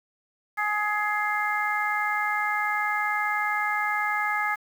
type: harmonic tone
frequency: 419.3 Hz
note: G#4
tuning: 17 cents sharp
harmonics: 2 / 3 / 4 / 5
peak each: -29 / -29 / -29 / -29 dBFS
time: 0.57-4.56 s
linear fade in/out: 20 ms
effects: 8-bit